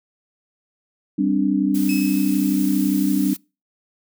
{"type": "chord", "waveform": "sine", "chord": "G suspended fourth", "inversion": "none", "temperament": "equal", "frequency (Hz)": [196, 261.6, 293.7], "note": ["G3", "C4", "D4"], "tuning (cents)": [0, 0, 0], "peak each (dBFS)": [-21, -22, -19], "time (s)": [1.18, 3.34], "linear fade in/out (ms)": 10}
{"type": "noise", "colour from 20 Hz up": "blue", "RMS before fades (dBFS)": -33, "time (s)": [1.74, 3.37], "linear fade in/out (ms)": 10}
{"type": "tone with exponential decay", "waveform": "sawtooth", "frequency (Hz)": 2578, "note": "E7", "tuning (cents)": -39, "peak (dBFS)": -23, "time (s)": [1.89, 2.86], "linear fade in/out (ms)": 1, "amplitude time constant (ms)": 210}
{"effects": ["noise-tail reverb RT60 0.3 s tail -26 dB re dry"]}